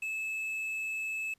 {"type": "tone with quantisation", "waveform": "triangle", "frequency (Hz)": 2608, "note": "E7", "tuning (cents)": -19, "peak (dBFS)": -31, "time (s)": [0.02, 1.34], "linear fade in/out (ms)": 5, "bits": 9, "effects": ["pink hiss -72 dBFS RMS until 1.38 s", "resampled to 32000 Hz"]}